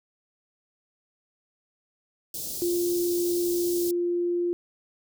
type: band-stop noise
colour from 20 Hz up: white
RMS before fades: -34 dBFS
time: 2.34-3.91 s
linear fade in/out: 2 ms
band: 540 to 4300 Hz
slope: 24 dB/octave
type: tone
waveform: sine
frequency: 349.2 Hz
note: F4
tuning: in tune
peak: -23 dBFS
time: 2.62-4.53 s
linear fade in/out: 0 ms
effects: none